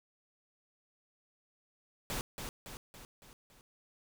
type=noise with echo; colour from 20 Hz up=pink; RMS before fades=-37 dBFS; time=2.1-2.21 s; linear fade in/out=0 ms; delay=280 ms; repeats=5; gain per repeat=-5 dB; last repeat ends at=3.61 s; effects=none

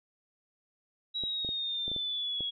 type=exponential sweep; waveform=sine; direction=down; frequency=3884 to 3322 Hz; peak=-31 dBFS; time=1.14-2.51 s; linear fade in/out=20 ms
type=clicks; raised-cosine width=2 ms; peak=-29 dBFS; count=7; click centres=1.237 / 1.448 / 1.49 / 1.88 / 1.916 / 1.963 / 2.407 s
effects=none

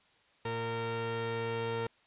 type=tone pair together; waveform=sawtooth; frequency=114.9 / 459.9 Hz; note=A#2 / A#4; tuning=-25 / -23 cents; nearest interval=2 octaves; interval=2402 cents; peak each=-34 / -30 dBFS; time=0.45-1.87 s; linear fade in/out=5 ms; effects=white hiss -66 dBFS RMS until 2.06 s + resampled to 8000 Hz

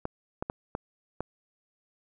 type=clicks; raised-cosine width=1 ms; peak=-17 dBFS; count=5; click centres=0.054 / 0.425 / 0.499 / 0.751 / 1.206 s; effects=none

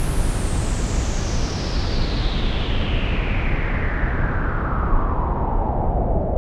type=noise with low-pass filter sweep; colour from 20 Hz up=brown; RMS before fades=-20 dBFS; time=0-6.37 s; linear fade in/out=0 ms; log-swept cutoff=11000 to 620 Hz; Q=4.8; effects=none

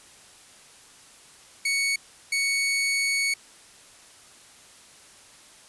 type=tone bursts at uneven times; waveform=sawtooth; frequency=2224 Hz; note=C#7; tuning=5 cents sharp; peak=-19 dBFS; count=2; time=1.65-1.96 / 2.32-3.34 s; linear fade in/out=5 ms; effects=white hiss -51 dBFS RMS until 5.68 s + resampled to 24000 Hz

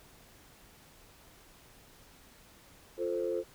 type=chord; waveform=sine; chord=F major; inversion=none; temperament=equal; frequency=349.2 / 440 / 523.3 Hz; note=F4 / A4 / C5; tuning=0 / 0 / 0 cents; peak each=-34 dBFS; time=2.97-3.44 s; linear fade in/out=50 ms; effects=tanh soft clip ceiling -22 dBFS + pink hiss -58 dBFS RMS until 3.54 s

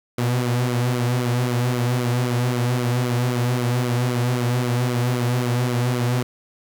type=tone with flanger; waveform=sawtooth; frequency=122.7 Hz; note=B2; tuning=11 cents flat; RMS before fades=-21 dBFS; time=0.18-6.23 s; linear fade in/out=5 ms; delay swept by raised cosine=1.1 to 5.4 ms; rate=3.8 Hz; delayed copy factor=-0.65; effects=9-bit

